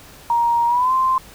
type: tone with pitch glide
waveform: sine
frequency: 940 to 1043 Hz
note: A#5 to C6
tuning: +14 to -6 cents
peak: -14 dBFS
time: 0.3-1.18 s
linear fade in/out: 2 ms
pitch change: +180 cents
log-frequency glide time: 0.67-0.93 s
effects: pink hiss -43 dBFS RMS until 1.34 s